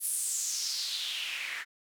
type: noise with band-pass filter sweep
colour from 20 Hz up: white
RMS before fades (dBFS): -34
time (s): 0-1.65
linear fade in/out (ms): 50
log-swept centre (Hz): 11000 to 1800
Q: 4.2
effects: none